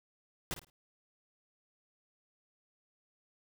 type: noise with echo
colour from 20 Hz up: pink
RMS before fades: -36 dBFS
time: 0.51-0.54 s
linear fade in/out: 0 ms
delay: 53 ms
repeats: 3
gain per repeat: -12 dB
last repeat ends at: 0.699 s
effects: none